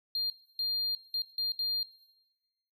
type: tone bursts at uneven times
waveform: triangle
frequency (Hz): 4200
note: C8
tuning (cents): +6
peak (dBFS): -27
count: 5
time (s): 0.15-0.3 / 0.59-0.95 / 1.14-1.22 / 1.38-1.52 / 1.59-1.83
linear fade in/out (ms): 2
effects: noise-tail reverb RT60 1.0 s tail -19 dB re dry + tanh soft clip ceiling -24 dBFS